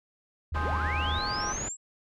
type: tone with vibrato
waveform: sine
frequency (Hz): 77.78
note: D#2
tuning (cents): 0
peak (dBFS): -29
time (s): 0.52-1.19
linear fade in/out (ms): 5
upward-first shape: triangle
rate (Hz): 10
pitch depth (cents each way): 11
type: low-pass noise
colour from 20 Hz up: pink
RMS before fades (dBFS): -37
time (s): 0.54-1.69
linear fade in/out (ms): 10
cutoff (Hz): 2500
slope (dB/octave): 12
type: chord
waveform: sine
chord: Ab major seventh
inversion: none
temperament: equal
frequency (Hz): 830.6 / 1046.5 / 1244.5 / 1568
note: Ab5 / C6 / Eb6 / G6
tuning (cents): 0 / 0 / 0 / 0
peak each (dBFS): -36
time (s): 0.55-1.53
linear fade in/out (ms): 10
type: linear sweep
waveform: sine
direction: up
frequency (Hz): 91.8 to 7720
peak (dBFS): -33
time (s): 0.61-1.77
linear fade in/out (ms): 50
effects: none